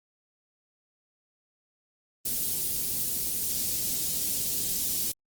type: band-stop noise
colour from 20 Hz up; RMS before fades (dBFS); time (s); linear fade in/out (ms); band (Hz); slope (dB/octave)
white; -29; 2.25-5.12; 5; 330 to 4900; 12
effects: Opus 24 kbps